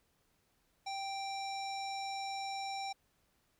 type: tone with low-pass filter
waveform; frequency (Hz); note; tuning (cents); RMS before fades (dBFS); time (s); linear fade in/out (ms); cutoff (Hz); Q
square; 784; G5; 0; -40; 0.86-2.93; 10; 5700; 2.5
effects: pink hiss -75 dBFS RMS until 3.59 s